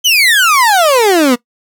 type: exponential sweep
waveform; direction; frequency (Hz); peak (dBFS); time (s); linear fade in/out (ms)
30% pulse; down; 3136 to 233.8; -4; 0.04-1.36; 20
effects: noise-tail reverb RT60 0.1 s tail -20 dB re dry